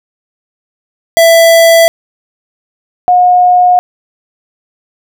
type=tone pair in turn; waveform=square / sine; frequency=664 / 720.8 Hz; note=E5 / F#5; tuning=+12 / -45 cents; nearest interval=minor second; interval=143 cents; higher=second; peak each=-3 dBFS; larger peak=neither; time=1.17-1.88 / 3.08-3.79 s; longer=neither; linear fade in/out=0 ms; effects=none